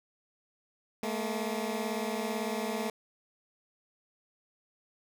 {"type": "beating tone pair", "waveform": "15% pulse", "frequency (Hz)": [214.4, 232.4], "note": ["A3", "A#3"], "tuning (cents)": [-45, -5], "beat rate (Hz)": 18, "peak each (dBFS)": [-27, -29], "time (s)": [1.03, 2.9], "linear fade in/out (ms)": 2, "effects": []}